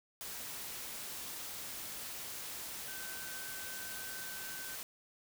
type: tone in noise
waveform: sine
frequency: 1533 Hz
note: G6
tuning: 39 cents flat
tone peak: -48 dBFS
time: 2.88-4.75 s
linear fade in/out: 0 ms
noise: white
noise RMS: -44 dBFS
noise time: 0.21-4.83 s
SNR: -7 dB
effects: none